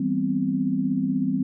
sine chord, C major seventh, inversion first, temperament just, 163.52 / 196.22 / 245.3 / 261.6 Hz, E3 / G3 / B3 / C4, -14 / +2 / -12 / 0 cents, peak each -30 / -26 / -29 / -24 dBFS, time 0-1.43 s, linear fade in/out 5 ms, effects none

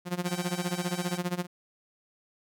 sawtooth tone with tremolo, 177.5 Hz, F3, 28 cents sharp, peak -22 dBFS, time 0.05-1.47 s, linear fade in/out 50 ms, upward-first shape sine, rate 15 Hz, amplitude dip 90%
5% pulse tone, 774 Hz, G5, 22 cents flat, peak -27 dBFS, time 0.25-1.18 s, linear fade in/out 10 ms
effects none

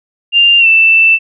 sine tone with pitch glide, 2794 to 2659 Hz, F7 to E7, 0 to +14 cents, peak -4 dBFS, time 0.32-1.19 s, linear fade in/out 50 ms, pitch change -86 cents, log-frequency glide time 0.59-0.67 s, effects none

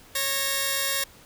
5% pulse tone pair together, 549 / 1846.6 Hz, C#5 / A#6, -17 / -17 cents, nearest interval octave + major sixth, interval 2100 cents, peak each -16 dBFS, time 0.15-1.04 s, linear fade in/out 5 ms, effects pink hiss -51 dBFS RMS until 1.25 s

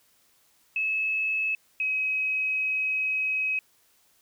sine tone pair in turn, 2592 / 2543 Hz, E7 / D#7, -30 / +37 cents, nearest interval unison, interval 33 cents, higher first, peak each -24 dBFS, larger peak neither, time 0.76-1.55 / 1.8-3.59 s, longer second, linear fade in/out 2 ms, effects white hiss -64 dBFS RMS until 4.21 s

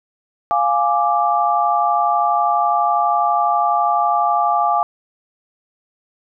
sine chord, D diminished, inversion first, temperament equal, 698.5 / 830.6 / 1174.7 Hz, F5 / Ab5 / D6, 0 / 0 / 0 cents, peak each -18 dBFS, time 0.51-4.83 s, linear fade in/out 0 ms, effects none

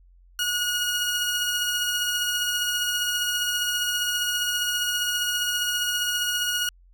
sawtooth tone pair together, 1449 / 2883 Hz, F#6 / F#7, -37 / -46 cents, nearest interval octave, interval 1191 cents, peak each -23 dBFS, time 0.39-6.69 s, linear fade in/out 2 ms, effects added 44 Hz sine -51 dBFS peak until 6.93 s

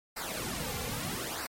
pink noise with flanger, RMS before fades -36 dBFS, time 0.16-1.47 s, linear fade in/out 10 ms, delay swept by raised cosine 0.3 to 3.2 ms, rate 0.78 Hz, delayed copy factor -0.75, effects MP3 64 kbps

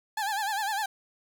30% pulse tone with vibrato, 830.6 Hz, G#5, in tune, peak -25 dBFS, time 0.17-0.86 s, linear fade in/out 5 ms, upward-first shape sine, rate 9.9 Hz, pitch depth 110 cents each way, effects none

